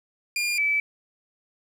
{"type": "tone pair in turn", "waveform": ["sawtooth", "sine"], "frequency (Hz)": [2409, 2306], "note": ["D7", "D7"], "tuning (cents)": [43, -32], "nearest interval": "minor second", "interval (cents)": 75, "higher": "first", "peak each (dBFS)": -20, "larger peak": "neither", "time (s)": [[0.36, 0.58], [0.58, 0.8]], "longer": "neither", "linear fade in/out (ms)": 2, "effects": ["low-pass 12000 Hz 12 dB/octave", "9-bit"]}